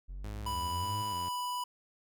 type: exponential sweep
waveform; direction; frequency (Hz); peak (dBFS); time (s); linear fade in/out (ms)
triangle; up; 43.14 to 109.7; -37; 0.08-1.03; 20
type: tone with vibrato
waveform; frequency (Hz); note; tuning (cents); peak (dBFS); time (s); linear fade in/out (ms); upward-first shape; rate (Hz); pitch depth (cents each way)
sawtooth; 96; G2; -36; -38; 0.24-1.29; 5; square; 1.7; 150
type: tone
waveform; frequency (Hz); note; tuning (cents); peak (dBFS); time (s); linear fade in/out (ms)
square; 987.8; B5; 0; -34; 0.46-1.64; 5
effects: none